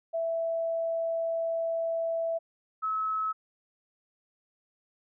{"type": "tone pair in turn", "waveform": "sine", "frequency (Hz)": [661, 1291.8], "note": ["E5", "E6"], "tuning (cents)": [5, -35], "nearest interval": "octave", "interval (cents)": 1160, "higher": "second", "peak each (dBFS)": -27, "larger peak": "neither", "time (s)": [[0.13, 2.39], [2.82, 3.33]], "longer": "first", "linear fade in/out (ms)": 20, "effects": []}